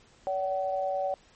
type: tone pair together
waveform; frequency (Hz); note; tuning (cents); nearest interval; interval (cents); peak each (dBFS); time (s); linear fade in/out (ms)
sine; 570 / 756.7; C#5 / F#5; +48 / +39; perfect fourth; 491; -29 / -30; 0.27-1.14; 0
effects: pink hiss -59 dBFS RMS until 1.35 s + MP3 32 kbps